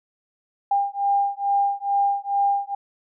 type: beating tone pair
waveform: sine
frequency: 800 / 802.3 Hz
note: G5 / G5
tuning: +35 / +40 cents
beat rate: 2.3 Hz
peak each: -22 dBFS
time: 0.71-2.75 s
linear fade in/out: 5 ms
effects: none